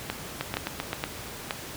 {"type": "two click trains", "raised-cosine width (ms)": 0.3, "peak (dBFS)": [-11, -12], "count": [4, 5], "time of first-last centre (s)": [[0.1, 1.508], [0.41, 0.931]], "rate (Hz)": [2.13, 7.68], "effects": ["pink hiss -39 dBFS RMS until 1.76 s", "high-pass 60 Hz 12 dB/octave"]}